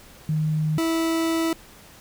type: tone pair in turn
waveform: sine / 40% pulse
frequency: 154.9 / 327.4 Hz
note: D#3 / E4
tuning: -7 / -12 cents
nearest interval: octave + minor second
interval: 1295 cents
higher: second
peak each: -20 dBFS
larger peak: neither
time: 0.29-0.78 / 0.78-1.53 s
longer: second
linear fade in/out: 2 ms
effects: pink hiss -48 dBFS RMS until 2 s